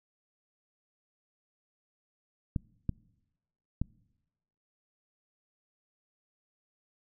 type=clicks; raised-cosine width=5 ms; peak=-17 dBFS; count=3; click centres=2.562 / 2.893 / 3.816 s; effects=noise-tail reverb RT60 1.0 s tail -25 dB re dry